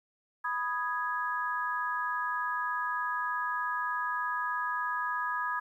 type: chord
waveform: sine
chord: G# minor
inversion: first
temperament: equal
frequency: 987.8 / 1244.5 / 1661.2 Hz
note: B5 / D#6 / G#6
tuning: 0 / 0 / 0 cents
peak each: -34 dBFS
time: 0.44-5.6 s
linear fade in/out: 10 ms
effects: 11-bit

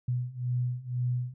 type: beating tone pair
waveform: sine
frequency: 122.7 / 124.7 Hz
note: B2 / B2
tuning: -11 / +17 cents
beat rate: 2 Hz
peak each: -32 / -30 dBFS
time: 0.08-1.34 s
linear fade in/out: 5 ms
effects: none

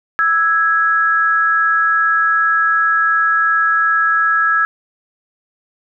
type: tone pair together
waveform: sine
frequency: 1318.5 / 1661.2 Hz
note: E6 / G#6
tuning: 0 / 0 cents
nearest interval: major third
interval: 400 cents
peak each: -14 dBFS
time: 0.19-4.65 s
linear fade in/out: 0 ms
effects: none

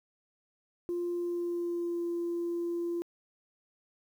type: tone with pitch glide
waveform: sine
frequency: 349.1 to 343.3 Hz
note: F4 to F4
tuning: -1 to -30 cents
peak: -29 dBFS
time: 0.89-3.02 s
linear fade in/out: 0 ms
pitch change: -29 cents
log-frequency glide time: 1.13-2.04 s
effects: tanh soft clip ceiling -27 dBFS + 10-bit

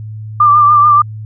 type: tone with vibrato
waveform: sine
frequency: 1185 Hz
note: D6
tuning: 15 cents sharp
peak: -4 dBFS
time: 0.4-1.02 s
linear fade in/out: 5 ms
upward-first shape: triangle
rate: 6.9 Hz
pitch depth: 45 cents each way
effects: added 108 Hz sine -23 dBFS peak until 1.25 s

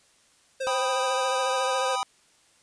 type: tone with vibrato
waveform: square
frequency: 523.3 Hz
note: C5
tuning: in tune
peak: -28 dBFS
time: 0.6-1.96 s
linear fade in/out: 10 ms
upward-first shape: triangle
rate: 14 Hz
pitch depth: 42 cents each way
type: chord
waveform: square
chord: G augmented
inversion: none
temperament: equal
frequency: 784 / 987.8 / 1244.5 Hz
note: G5 / B5 / D#6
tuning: 0 / 0 / 0 cents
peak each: -31 dBFS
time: 0.67-2.03 s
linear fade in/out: 0 ms
effects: white hiss -61 dBFS RMS until 2.62 s + resampled to 22050 Hz

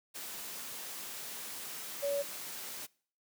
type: tone in noise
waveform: sine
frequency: 566 Hz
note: C#5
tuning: 36 cents sharp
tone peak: -30 dBFS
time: 2.02-2.23 s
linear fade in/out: 20 ms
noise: white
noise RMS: -43 dBFS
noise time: 0.14-2.87 s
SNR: +10 dB
effects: noise-tail reverb RT60 0.5 s tail -24 dB re dry + high-pass 150 Hz 12 dB/octave

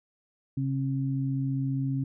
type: tone pair together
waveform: sine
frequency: 135.13 / 270 Hz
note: C#3 / C#4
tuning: -44 / -45 cents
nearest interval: octave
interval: 1199 cents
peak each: -27 / -31 dBFS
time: 0.57-2.04 s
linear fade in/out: 5 ms
effects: none

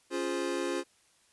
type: chord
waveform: square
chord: Db major seventh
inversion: none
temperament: equal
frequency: 277.2 / 349.2 / 415.3 / 523.3 Hz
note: Db4 / F4 / Ab4 / C5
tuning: 0 / 0 / 0 / 0 cents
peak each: -38 / -34 / -39 / -38 dBFS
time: 0.1-0.84 s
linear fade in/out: 50 ms
effects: white hiss -66 dBFS RMS until 1.32 s + resampled to 24000 Hz

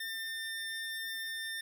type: tone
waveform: 25% pulse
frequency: 1801 Hz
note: A6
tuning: 40 cents sharp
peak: -33 dBFS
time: 0-1.61 s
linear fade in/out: 5 ms
effects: none

